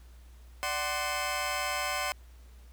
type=tone cluster; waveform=20% pulse; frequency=590 / 750 / 1047 / 2583 Hz; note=D5 / F#5 / C6 / E7; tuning=+8 / +23 / +1 / -36 cents; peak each=-32 / -30 / -29 / -34 dBFS; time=0.63-2.12 s; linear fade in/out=0 ms; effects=added 60 Hz sine -49 dBFS peak until 2.72 s + pink hiss -63 dBFS RMS until 2.72 s